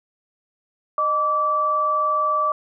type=tone pair together; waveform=sine; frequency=615 / 1158.5 Hz; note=D#5 / D6; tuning=-20 / -24 cents; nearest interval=major seventh; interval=1096 cents; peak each=-26 / -18 dBFS; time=0.98-2.52 s; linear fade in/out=2 ms; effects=none